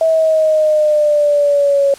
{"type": "exponential sweep", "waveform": "sine", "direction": "down", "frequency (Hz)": [650, 554.4], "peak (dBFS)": -9, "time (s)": [0.01, 1.94], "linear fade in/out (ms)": 2, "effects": ["white hiss -38 dBFS RMS until 1.98 s", "low-pass 9000 Hz 12 dB/octave"]}